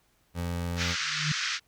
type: tone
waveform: 25% pulse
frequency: 86.5 Hz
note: F2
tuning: 16 cents flat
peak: -26 dBFS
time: 0.34-0.96 s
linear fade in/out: 50 ms
type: band-pass noise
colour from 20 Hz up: pink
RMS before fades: -31 dBFS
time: 0.76-1.6 s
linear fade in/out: 50 ms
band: 1300 to 6400 Hz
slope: 48 dB/octave
type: tone with exponential growth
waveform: sine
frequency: 152 Hz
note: D#3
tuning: 40 cents flat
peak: -23 dBFS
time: 1-1.32 s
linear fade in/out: 5 ms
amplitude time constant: 68 ms
effects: pink hiss -68 dBFS RMS until 1.67 s